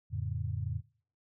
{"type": "chord", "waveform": "sine", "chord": "F augmented", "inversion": "none", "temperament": "equal with one note detuned", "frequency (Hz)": [87.31, 110, 141.75], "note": ["F2", "A2", "C#3"], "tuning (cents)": [0, 0, 39], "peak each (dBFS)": [-36, -35, -38], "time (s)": [0.1, 0.82], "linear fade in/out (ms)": 50, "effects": ["noise-tail reverb RT60 0.6 s tail -25 dB re dry"]}